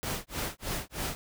pink noise with tremolo, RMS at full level -32 dBFS, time 0.03-1.15 s, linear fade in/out 0 ms, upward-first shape sine, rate 3.2 Hz, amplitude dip 100%, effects none

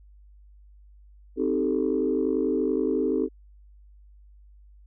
sine chord, A half-diminished seventh, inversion first, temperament equal with one note detuned, 261.6 / 311.1 / 388.4 / 440 Hz, C4 / Eb4 / G4 / A4, 0 / 0 / -16 / 0 cents, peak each -27 dBFS, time 1.36-3.29 s, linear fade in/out 50 ms, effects tanh soft clip ceiling -13 dBFS + added 50 Hz sine -49 dBFS peak until 4.86 s

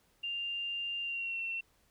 sine tone with pitch glide, 2794 to 2708 Hz, F7 to E7, 0 to +46 cents, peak -34 dBFS, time 0.23-1.61 s, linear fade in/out 10 ms, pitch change -54 cents, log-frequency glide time 1.01-1.41 s, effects pink hiss -70 dBFS RMS until 1.9 s

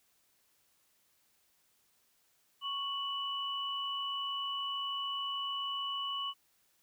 sine tone pair together, 1108.7 / 2962 Hz, C#6 / F#7, 0 / +1 cents, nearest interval octave + perfect fourth, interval 1701 cents, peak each -38 / -36 dBFS, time 2.61-6.34 s, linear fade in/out 50 ms, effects white hiss -72 dBFS RMS until 6.82 s

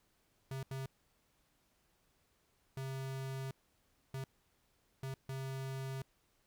square tone bursts at uneven times, 133.6 Hz, C3, 36 cents sharp, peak -40 dBFS, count 6, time 0.51-0.63 / 0.71-0.86 / 2.77-3.51 / 4.14-4.24 / 5.03-5.14 / 5.29-6.02 s, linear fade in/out 2 ms, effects pink hiss -75 dBFS RMS until 6.46 s

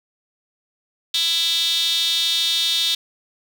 sawtooth tone with high-pass filter, 332.6 Hz, E4, 16 cents sharp, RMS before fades -20 dBFS, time 1.14-2.95 s, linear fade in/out 5 ms, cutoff 3600 Hz, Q 8.5, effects none

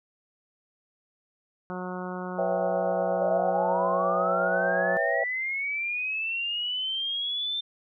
harmonic tone, 182 Hz, F#3, 28 cents flat, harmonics 1 / 2 / 3 / 4 / 5 / 6 / 7 / 8, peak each -35 / -38 / -40 / -41 / -42 / -43 / -43 / -44 dBFS, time 1.7-4.97 s, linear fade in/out 0 ms
sine chord, C# half-diminished seventh, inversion third, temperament equal, 493.9 / 554.4 / 659.3 / 784 Hz, B4 / C#5 / E5 / G5, 0 / 0 / 0 / 0 cents, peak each -32 / -29 / -28 / -32 dBFS, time 2.38-5.24 s, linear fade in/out 5 ms
sine linear sweep, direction up, 569 to 3585 Hz, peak -27 dBFS, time 3.21-7.61 s, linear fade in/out 10 ms
effects none

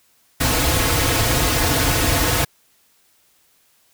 pink noise with comb filter, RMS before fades -18 dBFS, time 0.4-2.45 s, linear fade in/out 10 ms, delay 5.1 ms, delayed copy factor -0.9, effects white hiss -59 dBFS RMS until 3.93 s

